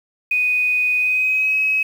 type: tone with pitch glide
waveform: sine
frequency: 2489 to 2553 Hz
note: D#7 to D#7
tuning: 0 to +44 cents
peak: -15 dBFS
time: 0.31-1.83 s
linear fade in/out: 5 ms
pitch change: +44 cents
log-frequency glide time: 0.98-1.54 s
effects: 7-bit